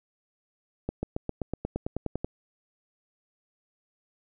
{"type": "accelerating click train", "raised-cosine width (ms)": 2, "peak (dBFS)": -16, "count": 13, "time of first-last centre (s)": [0.89, 2.246], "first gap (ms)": 140, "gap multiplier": 0.96, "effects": []}